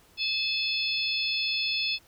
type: harmonic tone with a mistuned harmonic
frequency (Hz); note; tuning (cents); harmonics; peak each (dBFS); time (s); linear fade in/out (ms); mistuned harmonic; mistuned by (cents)
865; A5; -30; 3 / 4 / 5 / 6; -30 / -31 / -32 / -33; 0.17-1.99; 50; 6; -16
effects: pink hiss -59 dBFS RMS until 2.07 s